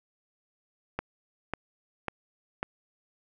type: click train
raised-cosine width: 0.5 ms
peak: -15 dBFS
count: 4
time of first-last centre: 0.99-2.629 s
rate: 1.83 Hz
effects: none